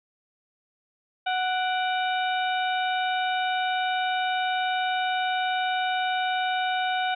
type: harmonic tone with a mistuned harmonic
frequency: 740 Hz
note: F#5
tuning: in tune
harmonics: 1 / 2 / 3 / 4 / 5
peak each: -25 / -30 / -35 / -35 / -36 dBFS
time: 1.26-7.15 s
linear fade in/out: 10 ms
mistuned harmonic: 3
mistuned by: +92 cents
effects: none